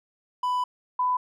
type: tone pair in turn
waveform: triangle / sine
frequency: 995 / 999.1 Hz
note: B5 / B5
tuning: +13 / +20 cents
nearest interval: unison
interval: 7 cents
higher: second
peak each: -21 dBFS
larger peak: neither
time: 0.43-0.64 / 0.99-1.17 s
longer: first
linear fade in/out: 5 ms
effects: none